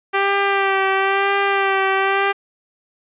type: tone with vibrato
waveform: 10% pulse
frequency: 392 Hz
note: G4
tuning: in tune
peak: -7 dBFS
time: 0.13-2.33 s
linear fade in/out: 20 ms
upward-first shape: sine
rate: 1 Hz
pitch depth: 28 cents each way
effects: resampled to 8000 Hz